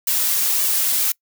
blue noise with flanger, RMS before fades -19 dBFS, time 0.07-1.12 s, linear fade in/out 5 ms, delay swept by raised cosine 1.7 to 4.3 ms, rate 1.8 Hz, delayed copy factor +0.8, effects noise-tail reverb RT60 0.1 s tail -25 dB re dry

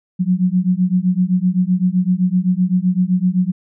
sine beating tone pair, 178.6 / 186.4 Hz, F3 / F#3, +39 / +13 cents, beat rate 7.8 Hz, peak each -16 dBFS, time 0.19-3.52 s, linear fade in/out 20 ms, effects none

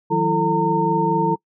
sine tone cluster, 159.5 / 184 / 333.9 / 443.1 / 915 Hz, D#3 / F#3 / E4 / A4 / A#5, +43 / -9 / +22 / +12 / -32 cents, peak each -24 / -25 / -23 / -23 / -19 dBFS, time 0.1-1.36 s, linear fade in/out 20 ms, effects noise-tail reverb RT60 0.1 s tail -25 dB re dry

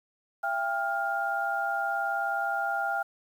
sine tone cluster, 676 / 795 / 1406 Hz, E5 / G5 / F6, +43 / +24 / +11 cents, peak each -34 / -30 / -30 dBFS, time 0.43-3.03 s, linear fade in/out 10 ms, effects 9-bit

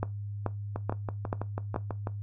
two click trains, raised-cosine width 1 ms, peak -15 / -19 dBFS, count 5 / 9, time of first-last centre 0.03-1.762 / 0.76-2.071 s, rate 2.31 / 6.1 Hz, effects noise-tail reverb RT60 0.2 s tail -17 dB re dry + added 102 Hz sine -34 dBFS peak until 2.22 s

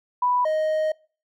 sine / triangle tone pair in turn, 987.8 / 623.4 Hz, B5 / D#5, 0 / +3 cents, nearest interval minor sixth, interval 797 cents, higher first, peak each -18 dBFS, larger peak neither, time 0.22-0.45 / 0.45-0.92 s, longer second, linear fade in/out 5 ms, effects noise-tail reverb RT60 0.4 s tail -25 dB re dry

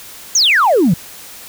sine exponential sweep, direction down, 6870 to 150 Hz, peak -7 dBFS, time 0.35-0.94 s, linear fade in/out 5 ms, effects tanh soft clip ceiling -5 dBFS + white hiss -35 dBFS RMS until 1.48 s

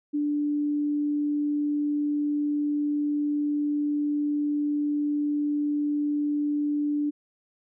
sine tone, 293.7 Hz, D4, in tune, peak -23 dBFS, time 0.13-7.11 s, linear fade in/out 20 ms, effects none

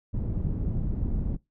pink low-pass noise, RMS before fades -28 dBFS, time 0.13-1.37 s, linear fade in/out 20 ms, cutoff 190 Hz, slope 12 dB/octave, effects noise-tail reverb RT60 0.2 s tail -22 dB re dry

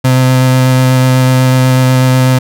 35% pulse tone with vibrato, 128.9 Hz, C3, 26 cents flat, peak -4 dBFS, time 0.04-2.39 s, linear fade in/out 10 ms, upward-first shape square, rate 8.1 Hz, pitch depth 8 cents each way, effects none

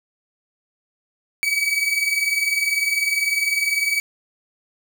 40% pulse tone pair together, 2269 / 2289 Hz, C#7 / D7, +40 / -45 cents, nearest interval unison, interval 15 cents, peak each -21 dBFS, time 1.43-4 s, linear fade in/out 0 ms, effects none

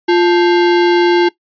sine tone with sample-and-hold, 349.2 Hz, F4, in tune, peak -7 dBFS, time 0.08-1.29 s, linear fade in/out 10 ms, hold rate 1225 Hz, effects noise-tail reverb RT60 0.1 s tail -19 dB re dry + resampled to 11025 Hz

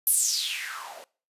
blue noise with band-pass filter sweep, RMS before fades -28 dBFS, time 0.07-1.04 s, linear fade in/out 0 ms, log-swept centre 12000 to 510 Hz, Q 5.6, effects noise-tail reverb RT60 0.4 s tail -23 dB re dry + resampled to 32000 Hz

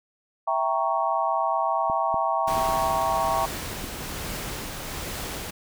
sine chord, E diminished seventh, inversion none, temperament equal, 659.3 / 784 / 932.3 / 1108.7 Hz, E5 / G5 / Bb5 / Db6, 0 / 0 / 0 / 0 cents, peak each -27 dBFS, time 0.47-3.46 s, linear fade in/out 10 ms
clicks, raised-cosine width 3 ms, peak -23 dBFS, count 6, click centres 1.899 / 2.143 / 2.579 / 2.688 / 3.842 / 4.124 s
pink noise with tremolo, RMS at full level -32 dBFS, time 2.47-5.51 s, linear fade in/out 10 ms, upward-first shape triangle, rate 1.2 Hz, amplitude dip 30%
effects none

